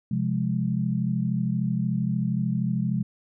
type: chord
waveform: sine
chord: F minor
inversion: second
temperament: equal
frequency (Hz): 130.81 / 174.61 / 207.7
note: C3 / F3 / Ab3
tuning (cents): 0 / 0 / 0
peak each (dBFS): -27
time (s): 0.11-3.03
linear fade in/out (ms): 5
effects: none